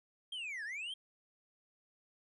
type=linear two-way sweep; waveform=triangle; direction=down then up; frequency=3243 to 1617 to 3243 Hz; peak=-38 dBFS; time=0.32-0.94 s; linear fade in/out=5 ms; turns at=0.64 s; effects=resampled to 24000 Hz